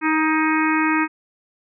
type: harmonic tone with a mistuned harmonic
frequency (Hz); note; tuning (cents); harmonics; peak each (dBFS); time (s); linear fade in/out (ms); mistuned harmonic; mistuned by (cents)
313.1; D#4; +11; 1 / 3 / 4 / 5 / 6 / 7 / 8; -19 / -24 / -25 / -26 / -27 / -27 / -28; 0.01-1.08; 50; 5; +24
effects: none